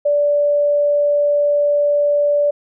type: tone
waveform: sine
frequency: 582 Hz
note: D5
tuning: 16 cents flat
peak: -12 dBFS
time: 0.05-2.51 s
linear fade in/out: 10 ms
effects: none